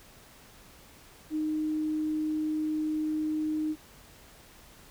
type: tone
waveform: sine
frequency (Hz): 308.8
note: D#4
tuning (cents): -13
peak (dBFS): -27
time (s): 1.3-3.76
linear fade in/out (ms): 50
effects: pink hiss -54 dBFS RMS until 4.9 s